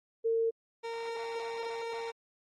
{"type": "tone pair in turn", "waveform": ["sine", "30% pulse"], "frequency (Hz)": [454.9, 460.7], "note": ["A#4", "A#4"], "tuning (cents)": [-42, -20], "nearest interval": "unison", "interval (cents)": 22, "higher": "second", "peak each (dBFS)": [-26, -33], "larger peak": "first", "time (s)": [[0.24, 0.51], [0.83, 2.12]], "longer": "second", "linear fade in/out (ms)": 20, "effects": ["low-pass 5000 Hz 12 dB/octave", "AAC 32 kbps"]}